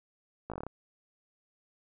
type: slowing click train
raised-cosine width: 1 ms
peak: -24 dBFS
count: 8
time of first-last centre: 0.5-0.666 s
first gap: 17 ms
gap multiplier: 1.11
effects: none